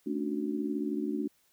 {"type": "chord", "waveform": "sine", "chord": "D major seventh", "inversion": "second", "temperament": "just", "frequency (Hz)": [220.2, 275.3, 293.7, 367.1], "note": ["A3", "C#4", "D4", "F#4"], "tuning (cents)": [2, -12, 0, -14], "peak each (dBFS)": [-35, -38, -33, -37], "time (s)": [0.06, 1.28], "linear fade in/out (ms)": 10, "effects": ["white hiss -69 dBFS RMS until 1.52 s"]}